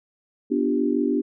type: chord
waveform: sine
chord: G dominant seventh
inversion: first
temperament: equal with one note detuned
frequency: 246.9 / 293.7 / 347.4 / 392 Hz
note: B3 / D4 / F4 / G4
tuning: 0 / 0 / -9 / 0 cents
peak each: -24 / -23 / -28 / -26 dBFS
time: 0.5-1.22 s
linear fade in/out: 20 ms
effects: none